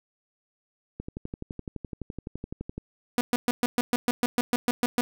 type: click train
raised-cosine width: 3 ms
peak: -21 dBFS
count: 22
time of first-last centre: 1-2.78 s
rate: 11.8 Hz
type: tone bursts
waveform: sawtooth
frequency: 243.6 Hz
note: B3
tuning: 24 cents flat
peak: -17 dBFS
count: 13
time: 3.18-5.01 s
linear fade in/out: 0 ms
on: 30 ms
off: 120 ms
effects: none